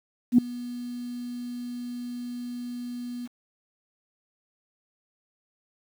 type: tone with ADSR envelope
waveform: sine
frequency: 243.7 Hz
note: B3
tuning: 23 cents flat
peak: -10 dBFS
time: 0.32-3.28 s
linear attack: 63 ms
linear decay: 4 ms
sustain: -22 dB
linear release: 28 ms
effects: tanh soft clip ceiling -6 dBFS + 8-bit